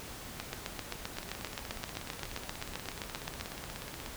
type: two click trains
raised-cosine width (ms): 0.2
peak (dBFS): -24 / -18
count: 49 / 24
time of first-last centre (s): 1.17-4.062 / 0.4-3.41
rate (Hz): 16.6 / 7.64
effects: pink hiss -45 dBFS RMS until 4.16 s